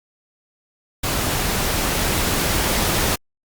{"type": "noise with level ramp", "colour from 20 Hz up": "pink", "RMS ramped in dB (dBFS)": [-22, -19], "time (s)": [1.03, 3.16], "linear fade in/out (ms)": 10, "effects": ["Opus 48 kbps"]}